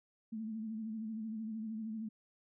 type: tone with vibrato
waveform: sine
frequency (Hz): 220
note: A3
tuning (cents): 0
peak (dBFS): -38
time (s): 0.32-2.09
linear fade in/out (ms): 10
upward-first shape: sine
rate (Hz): 13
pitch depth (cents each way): 53
effects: none